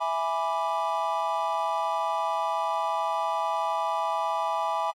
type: chord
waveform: triangle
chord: E dominant seventh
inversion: none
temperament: equal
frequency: 659.3 / 830.6 / 987.8 / 1174.7 Hz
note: E5 / G#5 / B5 / D6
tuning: 0 / 0 / 0 / 0 cents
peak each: -30 / -28 / -28 / -30 dBFS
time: 0-4.92 s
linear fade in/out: 20 ms
effects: AAC 48 kbps